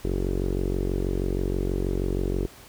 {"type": "tone with low-pass filter", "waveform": "sawtooth", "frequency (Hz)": 46.25, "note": "F#1", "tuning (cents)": 0, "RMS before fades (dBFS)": -26, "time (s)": [0.04, 2.47], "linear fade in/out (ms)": 10, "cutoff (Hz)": 390, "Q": 4.7, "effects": ["pink hiss -48 dBFS RMS until 2.68 s"]}